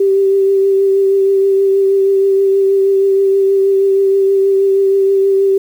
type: tone with vibrato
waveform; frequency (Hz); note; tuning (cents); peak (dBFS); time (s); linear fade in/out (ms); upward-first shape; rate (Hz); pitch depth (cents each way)
sine; 390.5; G4; -7; -8; 0-5.58; 5; triangle; 6.3; 21
effects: 7-bit